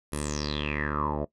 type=tone with low-pass filter sweep; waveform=10% pulse; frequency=74 Hz; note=D2; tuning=14 cents sharp; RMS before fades=-30 dBFS; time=0.12-1.25 s; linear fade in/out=10 ms; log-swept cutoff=11000 to 620 Hz; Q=8.9; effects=noise-tail reverb RT60 0.1 s tail -19 dB re dry